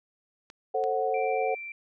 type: clicks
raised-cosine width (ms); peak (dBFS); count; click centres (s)
0.2; -28; 2; 0.501 / 0.839
type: chord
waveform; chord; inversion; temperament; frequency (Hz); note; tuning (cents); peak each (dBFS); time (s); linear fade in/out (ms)
sine; F# diminished; first; just; 444 / 532.8 / 740; A4 / C5 / F#5; +16 / +31 / 0; -29 / -30 / -28; 0.74-1.55; 10
type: tone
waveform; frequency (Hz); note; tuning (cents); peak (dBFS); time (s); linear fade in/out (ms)
sine; 2349; D7; 0; -36; 1.14-1.72; 2
effects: none